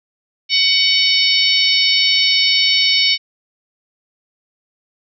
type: harmonic tone with a mistuned harmonic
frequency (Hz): 748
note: F#5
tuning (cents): +19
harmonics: 3 / 4 / 5 / 6 / 7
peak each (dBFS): -18 / -18 / -18 / -18 / -18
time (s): 0.49-3.18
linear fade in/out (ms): 50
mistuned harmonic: 7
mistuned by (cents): +49
effects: none